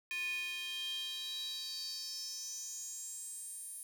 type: tone with high-pass filter sweep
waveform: square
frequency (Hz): 352.6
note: F4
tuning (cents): +17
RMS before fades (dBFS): -42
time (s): 0.11-3.83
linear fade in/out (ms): 0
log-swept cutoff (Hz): 2300 to 10000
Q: 6.9
effects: none